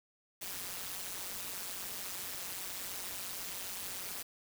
white noise with amplitude modulation, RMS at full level -38 dBFS, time 0.41-4.23 s, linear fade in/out 10 ms, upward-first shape sine, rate 186 Hz, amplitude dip 85%, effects none

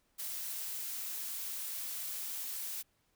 blue noise, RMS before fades -40 dBFS, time 0.18-2.83 s, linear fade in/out 20 ms, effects pink hiss -75 dBFS RMS until 3.15 s

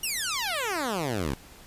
10% pulse exponential sweep, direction down, 2951 to 61.9 Hz, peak -19 dBFS, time 0.03-1.34 s, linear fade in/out 5 ms, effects pink hiss -50 dBFS RMS until 1.66 s + resampled to 32000 Hz

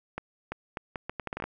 accelerating click train, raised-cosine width 0.5 ms, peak -18 dBFS, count 12, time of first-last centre 0.18-1.44 s, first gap 340 ms, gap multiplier 0.74, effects none

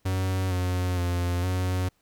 45% pulse tone with pitch steps, 93.9 / 90.7 / 88.2 / 91.9 Hz, F#2 / F#2 / F2 / F#2, +26 / -34 / +18 / -11 cents, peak -24 dBFS, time 0.05-1.89 s, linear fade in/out 10 ms, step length 460 ms, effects pink hiss -69 dBFS RMS until 2.01 s

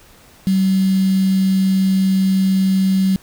sine tone with quantisation, 190.7 Hz, G3, 47 cents flat, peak -12 dBFS, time 0.47-3.16 s, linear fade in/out 0 ms, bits 5, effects pink hiss -47 dBFS RMS until 3.22 s

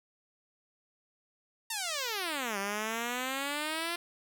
5% pulse exponential two-way sweep, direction down then up, 934 to 194.9 to 347.5 Hz, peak -21 dBFS, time 1.7-3.96 s, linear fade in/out 5 ms, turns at 2.58 s, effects none

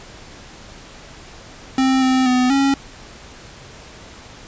square tone with pitch steps, 263.2 / 259.6 / 251.8 / 274.7 Hz, C4 / C4 / B3 / C#4, +10 / -13 / +34 / -16 cents, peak -14 dBFS, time 1.78-2.74 s, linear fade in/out 2 ms, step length 240 ms, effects pink hiss -40 dBFS RMS until 4.47 s + resampled to 16000 Hz

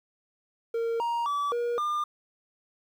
triangle tone with pitch steps, 460.8 / 939 / 1151 / 476.7 / 1202 Hz, A#4 / A#5 / D6 / A#4 / D6, -20 / +12 / -35 / +39 / +40 cents, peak -24 dBFS, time 0.74-2.04 s, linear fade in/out 5 ms, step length 260 ms, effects 10-bit

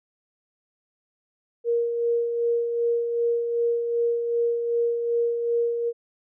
sine tone with tremolo, 469.9 Hz, A#4, 14 cents sharp, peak -19 dBFS, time 1.64-5.93 s, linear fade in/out 50 ms, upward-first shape sine, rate 2.6 Hz, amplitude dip 45%, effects none

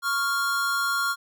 square tone pair together, 1108.7 / 1396.9 Hz, C#6 / F6, 0 / 0 cents, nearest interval major third, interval 400 cents, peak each -29 / -25 dBFS, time 0.02-1.16 s, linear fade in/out 50 ms, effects none

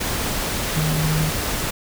sine tone in noise, 155.56 Hz, D#3, in tune, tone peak -19 dBFS, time 0.76-1.3 s, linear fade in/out 10 ms, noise pink, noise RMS -24 dBFS, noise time 0-1.71 s, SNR +2 dB, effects none

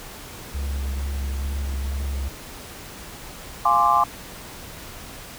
triangle tone with vibrato, 68.5 Hz, C#2, 20 cents flat, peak -22 dBFS, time 0.54-2.29 s, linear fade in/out 10 ms, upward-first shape triangle, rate 2.2 Hz, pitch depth 29 cents each way
sine chord, D half-diminished seventh, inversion first, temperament equal, 698.5 / 830.6 / 1046.5 / 1174.7 Hz, F5 / Ab5 / C6 / D6, 0 / 0 / 0 / 0 cents, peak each -24 / -21 / -19 / -19 dBFS, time 3.65-4.04 s, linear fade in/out 5 ms
effects pink hiss -39 dBFS RMS until 5.38 s

